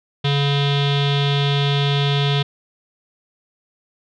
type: tone with low-pass filter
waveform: square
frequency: 141.8 Hz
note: C#3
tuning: 40 cents sharp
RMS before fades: -18 dBFS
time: 0.24-2.43 s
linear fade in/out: 10 ms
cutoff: 3500 Hz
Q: 7.2
effects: none